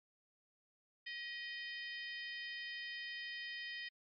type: harmonic tone with a mistuned harmonic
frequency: 618 Hz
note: D#5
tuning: 12 cents flat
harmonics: 3 / 4 / 5 / 6 / 7 / 8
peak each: -45 / -52 / -50 / -57 / -58 / -53 dBFS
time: 1.06-3.89 s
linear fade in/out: 10 ms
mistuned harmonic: 3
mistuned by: +46 cents
effects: MP3 32 kbps